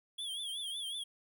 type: tone with vibrato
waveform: square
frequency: 3324 Hz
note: G#7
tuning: 1 cent sharp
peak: -38 dBFS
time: 0.18-1.04 s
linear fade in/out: 10 ms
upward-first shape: triangle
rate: 5.4 Hz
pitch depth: 120 cents each way
effects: none